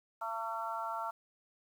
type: harmonic tone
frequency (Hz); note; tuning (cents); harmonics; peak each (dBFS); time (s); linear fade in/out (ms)
225.8; A3; +45; 3 / 4 / 5 / 6; -42 / -39 / -43 / -40; 0.21-1.11; 10
effects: 10-bit